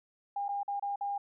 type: tone with dropouts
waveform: sine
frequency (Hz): 806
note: G5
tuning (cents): +48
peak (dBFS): -31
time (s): 0.36-1.18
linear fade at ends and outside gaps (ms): 5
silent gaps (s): 0.483-0.489 / 0.632-0.679 / 0.797-0.824 / 0.959-1.009
effects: none